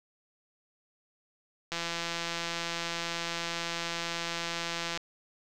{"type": "click train", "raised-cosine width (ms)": 0.2, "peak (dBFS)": -16, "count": 551, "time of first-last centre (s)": [1.72, 4.974], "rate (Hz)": 169, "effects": []}